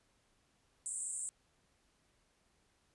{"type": "band-pass noise", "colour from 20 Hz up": "white", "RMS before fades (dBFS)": -41, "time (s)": [0.86, 1.29], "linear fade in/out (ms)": 0, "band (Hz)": [7600, 9000], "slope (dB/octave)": 96, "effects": ["pink hiss -74 dBFS RMS until 2.94 s", "resampled to 24000 Hz"]}